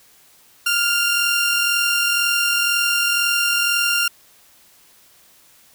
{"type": "tone pair together", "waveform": "sawtooth", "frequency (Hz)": [1407, 2772], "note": ["F6", "F7"], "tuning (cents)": [12, -14], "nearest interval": "octave", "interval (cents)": 1174, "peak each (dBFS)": -16, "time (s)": [0.66, 4.08], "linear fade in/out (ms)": 5, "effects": ["white hiss -52 dBFS RMS until 5.74 s"]}